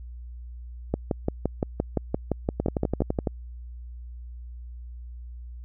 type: two click trains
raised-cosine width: 2 ms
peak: -11 / -10 dBFS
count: 9 / 13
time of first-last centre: 2.6-3.272 / 0.94-3.005 s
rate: 11.9 / 5.81 Hz
effects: added 60 Hz sine -37 dBFS peak until 5.64 s